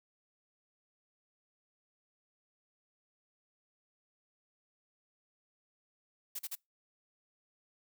blue noise bursts, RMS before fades -39 dBFS, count 3, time 6.35-6.554 s, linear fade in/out 10 ms, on 42 ms, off 39 ms, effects noise-tail reverb RT60 0.2 s tail -26 dB re dry

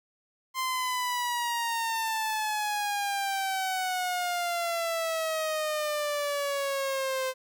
sawtooth exponential sweep, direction down, 1046.5 to 517 Hz, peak -24 dBFS, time 0.54-7.34 s, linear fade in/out 50 ms, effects 11-bit

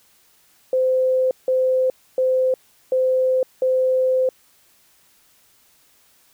sine tone bursts at uneven times, 516 Hz, C5, 24 cents flat, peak -15 dBFS, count 5, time 0.73-1.31 / 1.48-1.9 / 2.18-2.54 / 2.92-3.43 / 3.62-4.29 s, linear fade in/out 2 ms, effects white hiss -57 dBFS RMS until 6.33 s

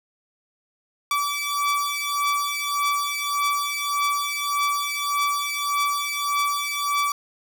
sawtooth beating tone pair, 1153 / 1154.7 Hz, D6 / D6, -32 / -30 cents, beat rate 1.7 Hz, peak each -22 / -21 dBFS, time 1.11-7.12 s, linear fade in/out 2 ms, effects none

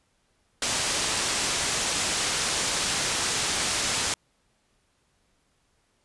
white low-pass noise, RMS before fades -27 dBFS, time 0.62-4.14 s, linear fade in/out 2 ms, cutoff 8600 Hz, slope 24 dB/octave, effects pink hiss -69 dBFS RMS until 6.04 s + resampled to 24000 Hz

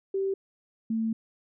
sine tone pair in turn, 388.3 / 223.7 Hz, G4 / A3, -16 / +29 cents, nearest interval minor seventh, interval 955 cents, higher first, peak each -25 dBFS, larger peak neither, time 0.14-0.34 / 0.9-1.13 s, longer second, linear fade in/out 5 ms, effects none

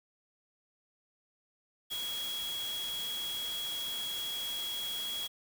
sine tone in noise, 3322 Hz, G#7, in tune, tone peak -35 dBFS, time 1.9-5.28 s, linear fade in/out 20 ms, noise white, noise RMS -43 dBFS, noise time 1.9-5.28 s, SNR +5 dB, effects none

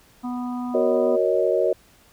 harmonic tone, 246.9 Hz, B3, in tune, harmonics 1 / 3 / 4 / 5, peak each -26 / -36 / -38 / -40 dBFS, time 0.23-1.17 s, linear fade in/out 20 ms
sine chord, D# minor seventh, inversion first, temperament equal with one note detuned, 370 / 466.2 / 554.4 / 627.3 Hz, F#4 / A#4 / C#5 / D#5, 0 / 0 / 0 / +14 cents, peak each -23 dBFS, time 0.74-1.73 s, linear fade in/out 5 ms
effects pink hiss -55 dBFS RMS until 2.12 s

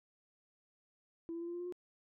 sine tone with pitch steps, 332.8 / 336.9 / 341 / 345.1 / 349.3 / 353.6 / 357.9 Hz, E4 / E4 / F4 / F4 / F4 / F4 / F4, +17 / +38 / -41 / -21 / 0 / +22 / +42 cents, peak -38 dBFS, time 1.29-1.724 s, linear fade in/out 0 ms, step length 62 ms, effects tanh soft clip ceiling -35 dBFS

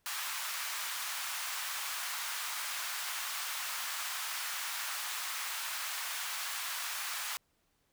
pink high-pass noise, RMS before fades -38 dBFS, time 0.06-7.37 s, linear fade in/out 0 ms, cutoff 1000 Hz, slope 24 dB/octave, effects pink hiss -75 dBFS RMS until 7.92 s

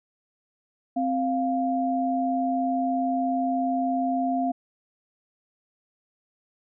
sine tone pair together, 261.6 / 698.5 Hz, C4 / F5, 0 / 0 cents, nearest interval octave + perfect fourth, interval 1700 cents, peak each -25 dBFS, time 0.96-4.52 s, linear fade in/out 10 ms, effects none

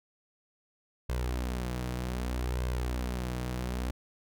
sawtooth tone with flanger, 61.74 Hz, B1, in tune, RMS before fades -33 dBFS, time 1.09-3.91 s, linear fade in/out 5 ms, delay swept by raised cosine 1.9 to 6.4 ms, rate 0.64 Hz, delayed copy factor +0.5, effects none

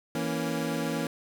25% pulse chord, A# diminished, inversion second, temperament equal, 164.81 / 233.1 / 277.2 Hz, E3 / A#3 / C#4, 0 / 0 / 0 cents, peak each -29 dBFS, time 0.15-1.07 s, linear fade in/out 2 ms, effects none

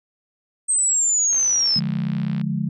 sine linear sweep, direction down, 8372 to 5070 Hz, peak -16 dBFS, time 0.68-1.8 s, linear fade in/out 20 ms
click train, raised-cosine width 0.3 ms, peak -22 dBFS, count 67, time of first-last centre 1.33-2.414 s, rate 60.9 Hz
sine chord, D diminished, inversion none, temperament just, 146.83 / 176.2 / 211.4 Hz, D3 / F3 / Ab3, 0 / +16 / +31 cents, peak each -25 dBFS, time 1.76-2.69 s, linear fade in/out 5 ms
effects none

